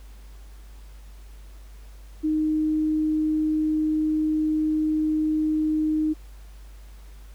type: tone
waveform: sine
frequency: 309.5 Hz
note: D#4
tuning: 9 cents flat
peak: -20 dBFS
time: 2.23-6.14 s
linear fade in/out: 20 ms
effects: added 50 Hz sine -41 dBFS peak until 7.34 s + pink hiss -56 dBFS RMS until 7.34 s